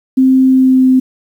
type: tone with pitch glide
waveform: sine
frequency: 261.6 to 258.7 Hz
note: C4 to C4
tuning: 0 to -19 cents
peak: -5 dBFS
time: 0.17-1 s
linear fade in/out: 10 ms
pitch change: -19 cents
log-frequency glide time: 0.46-0.87 s
effects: 7-bit